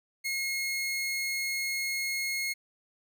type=tone; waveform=sawtooth; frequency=2160 Hz; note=C#7; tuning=45 cents flat; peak=-26 dBFS; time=0.24-2.54 s; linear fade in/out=20 ms; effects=none